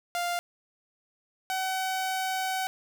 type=tone pair in turn; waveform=sawtooth; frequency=698.5 / 755.9 Hz; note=F5 / F#5; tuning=0 / +37 cents; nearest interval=minor second; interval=137 cents; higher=second; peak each=-24 dBFS; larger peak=neither; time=0.15-0.39 / 1.5-2.67 s; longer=second; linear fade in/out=0 ms; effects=none